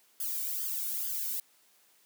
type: noise with flanger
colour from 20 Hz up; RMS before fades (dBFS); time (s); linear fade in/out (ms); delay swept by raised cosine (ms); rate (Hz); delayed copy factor
violet; -34; 0.2-1.4; 2; 0.61 to 1.38; 2.3; +1
effects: white hiss -65 dBFS RMS until 2.05 s + high-pass 200 Hz 12 dB/octave